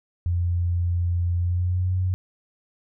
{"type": "tone with pitch glide", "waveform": "sine", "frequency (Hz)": [87.2, 92.17], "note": ["F2", "F#2"], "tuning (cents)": [-2, -6], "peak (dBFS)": -20, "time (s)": [0.26, 2.14], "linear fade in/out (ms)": 0, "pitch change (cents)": 96, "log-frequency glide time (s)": [1.37, 1.94], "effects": []}